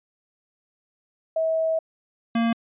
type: tone pair in turn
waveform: sine / square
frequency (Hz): 645 / 230.6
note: E5 / A#3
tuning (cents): -38 / -19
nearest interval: octave + tritone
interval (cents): 1781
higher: first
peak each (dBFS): -20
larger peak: neither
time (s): 1.36-1.79 / 2.35-2.53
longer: first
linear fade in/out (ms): 5
effects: resampled to 8000 Hz